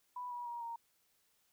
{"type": "tone with pitch steps", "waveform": "sine", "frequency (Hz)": [987.8, 968, 948.7, 929.7], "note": ["B5", "B5", "A#5", "A#5"], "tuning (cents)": [0, -35, 30, -5], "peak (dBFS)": -40, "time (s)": [0.16, 0.76], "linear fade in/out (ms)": 5, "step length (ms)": 150, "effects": ["white hiss -75 dBFS RMS until 1.52 s"]}